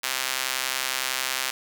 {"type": "tone with high-pass filter", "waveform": "sawtooth", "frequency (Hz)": 130.81, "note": "C3", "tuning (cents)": 0, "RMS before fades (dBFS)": -28, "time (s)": [0.03, 1.51], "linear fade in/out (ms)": 10, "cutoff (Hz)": 1800, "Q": 0.61, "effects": []}